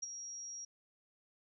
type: tone with ADSR envelope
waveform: sine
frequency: 5660 Hz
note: F8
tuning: 22 cents sharp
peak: -35 dBFS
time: 0.02-0.65 s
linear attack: 12 ms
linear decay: 19 ms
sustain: -8 dB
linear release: 6 ms
effects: none